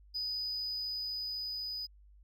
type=tone with level ramp; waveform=triangle; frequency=4978 Hz; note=D#8; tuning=in tune; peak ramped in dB=-31 to -35 dBFS; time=0.14-1.87 s; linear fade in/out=20 ms; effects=tanh soft clip ceiling -30 dBFS + added 50 Hz sine -56 dBFS peak until 2.23 s